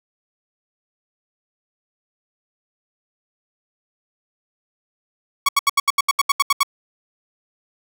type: tone bursts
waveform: sawtooth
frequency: 1117 Hz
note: C#6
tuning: 13 cents sharp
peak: -9 dBFS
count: 12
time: 5.46-6.632 s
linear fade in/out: 5 ms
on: 28 ms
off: 76 ms
effects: none